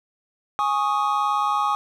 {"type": "chord", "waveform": "triangle", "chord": "Ab suspended fourth", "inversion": "none", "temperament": "just", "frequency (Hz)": [830.6, 1107.5, 1245.9], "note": ["Ab5", "Db6", "Eb6"], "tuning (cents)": [0, -2, 2], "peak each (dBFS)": -22, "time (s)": [0.59, 1.75], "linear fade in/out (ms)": 0, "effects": []}